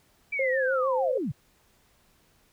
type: linear sweep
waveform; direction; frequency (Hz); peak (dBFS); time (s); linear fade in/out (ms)
sine; down; 2349 to 103.6; -27; 0.32-1.32; 10
type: tone with vibrato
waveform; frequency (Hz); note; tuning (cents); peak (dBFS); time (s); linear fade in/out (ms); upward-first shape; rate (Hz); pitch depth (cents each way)
sine; 523.3; C5; 0; -24; 0.39-1.18; 5; triangle; 6.6; 53
effects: pink hiss -64 dBFS RMS until 2.52 s